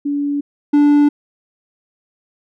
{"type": "tone pair in turn", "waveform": ["sine", "triangle"], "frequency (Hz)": [286.7, 291.5], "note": ["D4", "D4"], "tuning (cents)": [-42, -13], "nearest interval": "unison", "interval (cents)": 29, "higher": "second", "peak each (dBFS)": [-16, -6], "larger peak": "second", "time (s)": [[0.05, 0.41], [0.73, 1.09]], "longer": "neither", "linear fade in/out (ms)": 10, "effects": []}